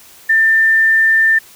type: tone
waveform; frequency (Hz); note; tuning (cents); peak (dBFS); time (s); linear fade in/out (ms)
sine; 1790; A6; +29; -8; 0.29-1.39; 10
effects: white hiss -42 dBFS RMS until 1.55 s